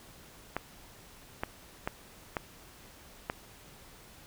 clicks, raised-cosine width 0.5 ms, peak -16 dBFS, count 5, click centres 0.566 / 1.435 / 1.875 / 2.368 / 3.299 s, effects pink hiss -54 dBFS RMS until 4.26 s

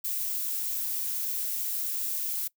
violet noise, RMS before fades -31 dBFS, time 0.04-2.48 s, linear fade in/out 10 ms, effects noise-tail reverb RT60 0.1 s tail -22 dB re dry

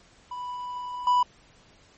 triangle tone with level steps, 987.8 Hz, B5, in tune, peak -30 / -16 dBFS, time 0.31-1.23 s, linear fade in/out 5 ms, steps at 1.07 s, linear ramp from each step 2 ms, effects pink hiss -57 dBFS RMS until 1.97 s + MP3 32 kbps

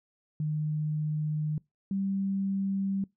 sine tone pair in turn, 152.6 / 195.04 Hz, D#3 / G3, -33 / -8 cents, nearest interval major third, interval 425 cents, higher second, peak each -27 dBFS, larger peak neither, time 0.4-1.58 / 1.91-3.04 s, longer first, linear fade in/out 2 ms, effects noise-tail reverb RT60 0.2 s tail -24 dB re dry

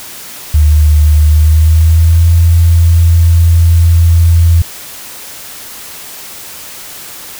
sine tone with pitch glide, 75.7 to 83.99 Hz, D#2 to E2, -47 to +33 cents, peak -3 dBFS, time 0.54-4.62 s, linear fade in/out 5 ms, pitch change +180 cents, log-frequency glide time 1.21-2.28 s, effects white hiss -28 dBFS RMS until 7.39 s

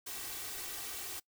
white noise with comb filter, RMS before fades -42 dBFS, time 0.06-1.2 s, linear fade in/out 10 ms, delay 2.6 ms, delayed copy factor +0.65, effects noise-tail reverb RT60 0.1 s tail -22 dB re dry

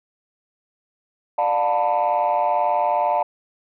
sine chord, B half-diminished seventh, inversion first, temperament just, 592.7 / 711.2 / 889 / 987.8 Hz, D5 / F5 / A5 / B5, +16 / +31 / +18 / 0 cents, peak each -22 / -20 / -20 / -25 dBFS, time 1.38-3.23 s, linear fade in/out 5 ms, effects tanh soft clip ceiling -12 dBFS

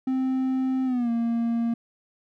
triangle tone with pitch glide, 261 to 232.5 Hz, C4 to A#3, -4 to -4 cents, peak -20 dBFS, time 0.07-1.74 s, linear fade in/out 5 ms, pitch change -200 cents, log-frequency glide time 0.85-1.1 s, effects none

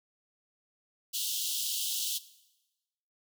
pink high-pass noise, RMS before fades -33 dBFS, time 1.13-2.19 s, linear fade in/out 20 ms, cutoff 2900 Hz, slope 96 dB/octave, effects noise-tail reverb RT60 1.0 s tail -17 dB re dry

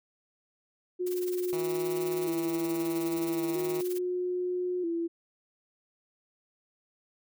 sine tone with vibrato, 348.3 Hz, F4, 5 cents flat, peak -28 dBFS, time 0.99-5.08 s, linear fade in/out 20 ms, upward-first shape square, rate 0.39 Hz, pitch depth 61 cents each way
blue noise with tremolo, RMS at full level -40 dBFS, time 1.06-3.99 s, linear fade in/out 10 ms, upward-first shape sine, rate 19 Hz, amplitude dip 80%
10% pulse tone with pitch glide, 162.2 to 159.14 Hz, E3 to D#3, -28 to +39 cents, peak -29 dBFS, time 1.53-3.81 s, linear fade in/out 0 ms, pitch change -33 cents, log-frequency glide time 3.28-3.47 s
effects none

